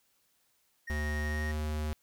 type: tone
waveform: triangle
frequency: 1864.7 Hz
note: A#6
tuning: in tune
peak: -36 dBFS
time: 0.87-1.52 s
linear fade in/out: 10 ms
type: tone with pitch glide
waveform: square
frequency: 75 to 76.27 Hz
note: D2 to D#2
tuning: +37 to -34 cents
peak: -32 dBFS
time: 0.9-1.93 s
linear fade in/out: 0 ms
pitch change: +29 cents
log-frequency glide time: 1.22-1.44 s
effects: white hiss -72 dBFS RMS until 2.02 s